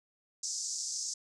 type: band-pass noise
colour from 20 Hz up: pink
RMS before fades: -37 dBFS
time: 0.43-1.14 s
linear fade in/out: 5 ms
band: 5200 to 7600 Hz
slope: 48 dB/octave
effects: none